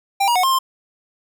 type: tone with pitch steps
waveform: square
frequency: 791 / 953 / 734 / 1061 / 1052 Hz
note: G5 / A#5 / F#5 / C6 / C6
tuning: +15 / +38 / -14 / +24 / +9 cents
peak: -15 dBFS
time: 0.2-0.59 s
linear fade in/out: 10 ms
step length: 78 ms
effects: none